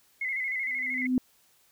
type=tone with vibrato; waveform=sine; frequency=2093 Hz; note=C7; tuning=in tune; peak=-28 dBFS; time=0.21-1.07 s; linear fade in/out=5 ms; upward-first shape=square; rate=13 Hz; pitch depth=57 cents each way
type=tone with exponential growth; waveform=sine; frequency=254.3 Hz; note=C4; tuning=49 cents flat; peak=-19 dBFS; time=0.67-1.18 s; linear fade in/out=1 ms; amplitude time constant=110 ms
effects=white hiss -64 dBFS RMS until 1.71 s